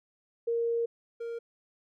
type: tone pair in turn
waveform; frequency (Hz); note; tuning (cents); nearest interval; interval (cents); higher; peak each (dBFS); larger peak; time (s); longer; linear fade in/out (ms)
sine / triangle; 465.7 / 465.7; A#4 / A#4; -2 / -2; unison; 0; neither; -26 / -32; first; 0.47-0.86 / 1.2-1.39; first; 10
effects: none